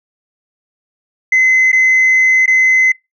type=tone with dropouts; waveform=sine; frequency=2046 Hz; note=C7; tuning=39 cents flat; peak=-5 dBFS; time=1.32-2.92 s; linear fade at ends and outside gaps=5 ms; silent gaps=1.718-1.728 / 2.46-2.477 s; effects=noise-tail reverb RT60 0.2 s tail -26 dB re dry + tanh soft clip ceiling -5 dBFS